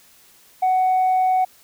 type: tone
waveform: sine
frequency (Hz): 745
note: F#5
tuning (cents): +12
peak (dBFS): -13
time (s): 0.62-1.45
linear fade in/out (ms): 10
effects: tanh soft clip ceiling -13 dBFS + white hiss -52 dBFS RMS until 1.63 s